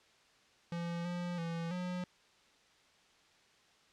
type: tone with pitch steps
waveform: square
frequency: 170.8 / 175.7 / 167.2 / 180.2 Hz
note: F3 / F3 / E3 / F#3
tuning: -38 / +11 / +25 / -45 cents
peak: -37 dBFS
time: 0.72-2.04 s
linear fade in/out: 2 ms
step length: 330 ms
effects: white hiss -66 dBFS RMS until 3.92 s + low-pass 5000 Hz 12 dB/octave